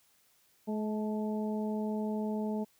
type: harmonic tone with a mistuned harmonic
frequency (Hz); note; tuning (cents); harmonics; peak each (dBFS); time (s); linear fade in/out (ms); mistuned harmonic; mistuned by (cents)
213.6; G#3; +49; 1 / 2 / 3 / 4; -32 / -38 / -42 / -44; 0.67-2.65; 20; 4; +30
effects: white hiss -68 dBFS RMS until 2.79 s